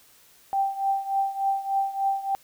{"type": "tone with tremolo", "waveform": "sine", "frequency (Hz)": 784, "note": "G5", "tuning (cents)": 0, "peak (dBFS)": -19, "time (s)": [0.53, 2.35], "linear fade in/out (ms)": 0, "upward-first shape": "triangle", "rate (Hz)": 3.4, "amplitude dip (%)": 85, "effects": ["white hiss -56 dBFS RMS until 2.43 s"]}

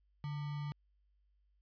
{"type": "tone with sample-and-hold", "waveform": "sine", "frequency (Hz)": 145.7, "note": "D3", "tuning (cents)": -13, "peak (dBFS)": -37, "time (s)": [0.24, 0.72], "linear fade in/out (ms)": 0, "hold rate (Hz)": 1050, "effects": ["added 50 Hz sine -70 dBFS peak until 1.61 s", "resampled to 11025 Hz"]}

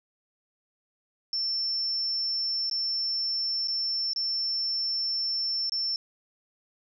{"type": "tone with dropouts", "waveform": "sine", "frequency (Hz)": 5380, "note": "E8", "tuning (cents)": 34, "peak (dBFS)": -26, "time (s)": [1.33, 5.96], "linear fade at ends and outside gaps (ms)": 1, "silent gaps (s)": [[2.698, 2.712], [3.674, 3.682], [4.134, 4.161], [5.696, 5.72]], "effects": []}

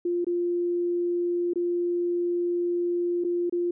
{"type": "tone with dropouts", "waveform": "sine", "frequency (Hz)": 349.2, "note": "F4", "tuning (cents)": 0, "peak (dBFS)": -23, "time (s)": [0.05, 3.71], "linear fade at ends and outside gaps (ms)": 5, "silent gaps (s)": [[0.246, 0.267], [1.535, 1.557], [3.24, 3.246], [3.497, 3.524]], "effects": []}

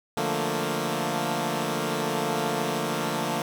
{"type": "chord", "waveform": "10% pulse", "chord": "Bb major seventh", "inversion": "first", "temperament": "equal", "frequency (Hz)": [146.83, 174.61, 220, 233.1], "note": ["D3", "F3", "A3", "Bb3"], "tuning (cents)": [0, 0, 0, 0], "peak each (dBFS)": -23, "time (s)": [0.17, 3.42], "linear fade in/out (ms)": 2, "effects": []}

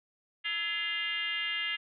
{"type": "tone with frequency modulation", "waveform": "sine", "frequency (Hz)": 2439, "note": "D#7", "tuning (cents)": -35, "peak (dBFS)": -30, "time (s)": [0.44, 1.77], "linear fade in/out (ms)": 20, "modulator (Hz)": 375, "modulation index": 2.1, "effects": []}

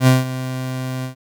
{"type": "tone with ADSR envelope", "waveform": "30% pulse", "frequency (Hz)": 129.2, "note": "C3", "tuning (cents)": -21, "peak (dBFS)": -5, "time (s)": [0, 1.15], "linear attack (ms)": 71, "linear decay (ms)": 170, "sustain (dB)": -15, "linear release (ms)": 110, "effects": []}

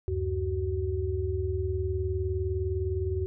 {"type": "tone cluster", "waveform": "sine", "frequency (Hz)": [76, 95.7, 375.9], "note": ["D#2", "G2", "F#4"], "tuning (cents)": [-40, -41, 27], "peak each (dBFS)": -31, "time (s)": [0.08, 3.26], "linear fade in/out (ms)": 0, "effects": []}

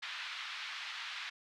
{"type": "band-pass noise", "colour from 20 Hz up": "white", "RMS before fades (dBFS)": -43, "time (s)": [0.02, 1.3], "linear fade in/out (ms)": 10, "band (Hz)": [1100, 3800], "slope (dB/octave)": 24, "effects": []}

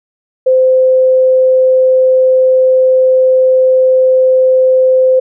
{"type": "tone", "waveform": "sine", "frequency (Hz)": 517, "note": "C5", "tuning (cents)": -21, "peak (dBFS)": -5, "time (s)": [0.46, 5.2], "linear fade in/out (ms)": 10, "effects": []}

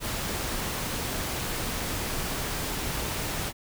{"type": "noise", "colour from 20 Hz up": "pink", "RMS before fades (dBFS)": -31, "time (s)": [0, 3.53], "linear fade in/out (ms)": 50, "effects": []}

